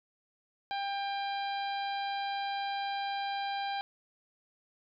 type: harmonic tone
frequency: 796 Hz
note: G5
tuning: 26 cents sharp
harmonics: 1 / 2 / 3 / 4 / 5 / 6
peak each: -33 / -42 / -45 / -45 / -45 / -51 dBFS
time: 0.71-3.81 s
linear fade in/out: 0 ms
effects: none